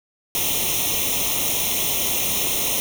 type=noise with comb filter; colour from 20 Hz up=white; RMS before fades=-22 dBFS; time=0.35-2.8 s; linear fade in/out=0 ms; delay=0.32 ms; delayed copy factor=+0.9; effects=none